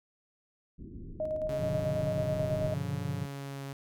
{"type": "low-pass noise", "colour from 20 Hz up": "pink", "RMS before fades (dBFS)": -44, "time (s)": [0.78, 2.74], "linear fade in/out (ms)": 20, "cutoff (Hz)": 370, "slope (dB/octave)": 48}
{"type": "tone with tremolo", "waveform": "sine", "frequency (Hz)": 622, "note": "D#5", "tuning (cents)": -1, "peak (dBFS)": -29, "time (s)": [1.2, 2.74], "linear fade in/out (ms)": 2, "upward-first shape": "square", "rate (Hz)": 9.2, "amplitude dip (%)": 35}
{"type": "tone with vibrato", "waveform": "sawtooth", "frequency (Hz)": 139.5, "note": "C#3", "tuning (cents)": 11, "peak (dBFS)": -34, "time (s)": [1.49, 3.73], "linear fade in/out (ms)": 2, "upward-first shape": "triangle", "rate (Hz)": 0.81, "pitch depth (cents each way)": 21}
{"type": "chord", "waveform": "triangle", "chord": "G dominant seventh", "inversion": "none", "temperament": "just", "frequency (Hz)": [98, 122.5, 147, 176.4], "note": ["G2", "B2", "D3", "F3"], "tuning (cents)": [0, -14, 2, 18], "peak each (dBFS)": -36, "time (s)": [1.59, 3.26], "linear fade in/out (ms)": 10}
{"effects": []}